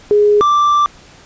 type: tone pair in turn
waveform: sine / triangle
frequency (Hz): 415.3 / 1174.6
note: G#4 / D6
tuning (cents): 0 / 0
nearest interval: octave + tritone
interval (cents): 1800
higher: second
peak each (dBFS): -7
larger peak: neither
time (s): 0.11-0.41 / 0.41-0.86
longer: second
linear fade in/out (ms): 0
effects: pink hiss -42 dBFS RMS until 1.25 s + resampled to 16000 Hz